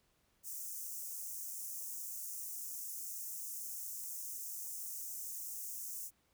white high-pass noise, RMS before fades -44 dBFS, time 0.43-6.11 s, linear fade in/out 50 ms, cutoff 5900 Hz, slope 48 dB/octave, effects pink hiss -75 dBFS RMS until 6.33 s

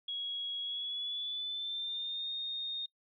sine tone with pitch glide, 3322 to 3686 Hz, G#7 to A#7, 0 to -20 cents, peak -35 dBFS, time 0.08-2.86 s, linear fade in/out 5 ms, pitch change +180 cents, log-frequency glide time 0.61-2.31 s, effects noise-tail reverb RT60 0.1 s tail -24 dB re dry

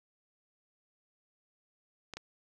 clicks, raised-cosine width 0.2 ms, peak -24 dBFS, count 2, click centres 2.137 / 2.17 s, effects none

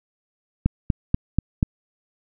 click train, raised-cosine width 5 ms, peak -5 dBFS, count 5, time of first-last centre 0.66-1.629 s, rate 4.13 Hz, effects none

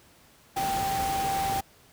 sine tone in noise, 782 Hz, G5, 4 cents flat, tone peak -26 dBFS, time 0.56-1.61 s, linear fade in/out 10 ms, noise pink, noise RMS -33 dBFS, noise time 0.56-1.61 s, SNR +4 dB, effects pink hiss -57 dBFS RMS until 1.92 s + high-pass 60 Hz 12 dB/octave

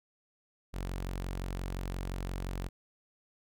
sawtooth tone, 45.74 Hz, F#1, 19 cents flat, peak -31 dBFS, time 0.73-2.69 s, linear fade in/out 20 ms, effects none

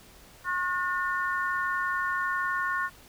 harmonic tone, 361.2 Hz, F#4, 42 cents flat, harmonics 3 / 4 / 5, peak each -30 / -30 / -32 dBFS, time 0.44-2.9 s, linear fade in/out 50 ms, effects pink hiss -53 dBFS RMS until 3.08 s

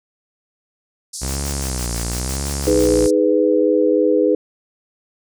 white band-pass noise, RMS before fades -30 dBFS, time 1.13-3.11 s, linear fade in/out 10 ms, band 4500 to 10000 Hz, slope 48 dB/octave
sawtooth tone with vibrato, 64 Hz, C2, 38 cents flat, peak -18 dBFS, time 1.21-3.08 s, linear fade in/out 20 ms, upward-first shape sine, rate 0.96 Hz, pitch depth 170 cents each way
white noise bursts, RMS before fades -33 dBFS, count 10, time 1.27-2.88 s, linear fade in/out 20 ms, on 98 ms, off 70 ms
sine chord, G# minor, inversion second, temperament just, 311.5 / 415.3 / 498.4 Hz, D#4 / G#4 / B4, +2 / 0 / +16 cents, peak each -17 / -17 / -16 dBFS, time 2.67-4.35 s, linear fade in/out 2 ms
effects none

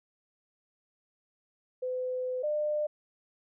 sine tone pair in turn, 507 / 600.6 Hz, B4 / D5, +45 / +39 cents, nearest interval minor third, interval 294 cents, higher second, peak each -30 / -27 dBFS, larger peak second, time 1.82-2.43 / 2.43-2.87 s, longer first, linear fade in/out 10 ms, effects none

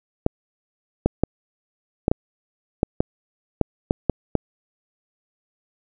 clicks, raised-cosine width 2 ms, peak -3 dBFS, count 11, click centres 0.264 / 1.06 / 1.236 / 2.081 / 2.115 / 2.831 / 3.005 / 3.613 / 3.909 / 4.097 / 4.353 s, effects none

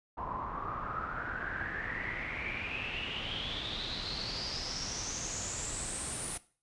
pink noise with low-pass filter sweep, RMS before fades -38 dBFS, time 0.17-6.38 s, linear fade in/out 10 ms, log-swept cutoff 970 to 9900 Hz, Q 8.9, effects noise-tail reverb RT60 0.4 s tail -18 dB re dry + resampled to 24000 Hz

